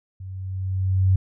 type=tone with level ramp; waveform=sine; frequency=94.4 Hz; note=F#2; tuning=35 cents sharp; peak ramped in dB=-33 to -13 dBFS; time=0.2-1.16 s; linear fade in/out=5 ms; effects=none